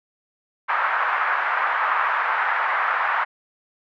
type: band-pass noise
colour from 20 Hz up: pink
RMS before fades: -22 dBFS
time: 0.68-3.25 s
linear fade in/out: 20 ms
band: 950 to 1700 Hz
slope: 24 dB/octave
effects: none